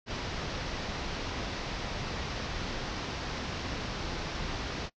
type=low-pass noise; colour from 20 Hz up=pink; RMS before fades=-36 dBFS; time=0.06-4.9 s; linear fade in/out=50 ms; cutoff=5800 Hz; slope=48 dB/octave; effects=noise-tail reverb RT60 0.1 s tail -22 dB re dry